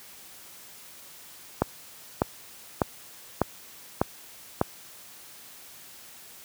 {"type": "click train", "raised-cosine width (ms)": 1, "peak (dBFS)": -6, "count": 6, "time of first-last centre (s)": [1.62, 4.614], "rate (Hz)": 1.67, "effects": ["white hiss -48 dBFS RMS until 6.44 s", "high-pass 60 Hz 12 dB/octave"]}